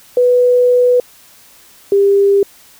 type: tone pair in turn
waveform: sine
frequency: 493.9 / 398.7 Hz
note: B4 / G4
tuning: 0 / +29 cents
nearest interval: major third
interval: 371 cents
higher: first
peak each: -7 dBFS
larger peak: neither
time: 0.17-1 / 1.92-2.43 s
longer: first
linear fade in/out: 2 ms
effects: white hiss -44 dBFS RMS until 2.79 s